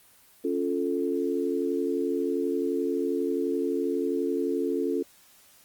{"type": "chord", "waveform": "sine", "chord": "Db augmented", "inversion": "none", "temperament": "equal", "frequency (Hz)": [277.2, 349.2, 440], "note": ["Db4", "F4", "A4"], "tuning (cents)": [0, 0, 0], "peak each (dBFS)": -29, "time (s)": [0.44, 5.03], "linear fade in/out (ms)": 10, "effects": ["white hiss -57 dBFS RMS until 5.64 s", "Opus 24 kbps"]}